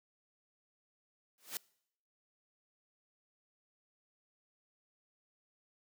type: noise with exponential growth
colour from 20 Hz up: white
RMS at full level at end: -36 dBFS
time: 1.38-1.57 s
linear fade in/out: 1 ms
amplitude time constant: 41 ms
effects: noise-tail reverb RT60 0.7 s tail -24 dB re dry + high-pass 200 Hz 12 dB/octave